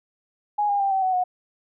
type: tone with pitch steps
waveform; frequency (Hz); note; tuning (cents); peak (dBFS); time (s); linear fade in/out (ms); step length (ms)
sine; 830.6 / 809.3 / 788.5 / 768.3 / 748.6 / 729.4; G#5 / G#5 / G5 / G5 / F#5 / F#5; 0 / -45 / +10 / -35 / +20 / -25; -19; 0.58-1.24; 10; 110
effects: none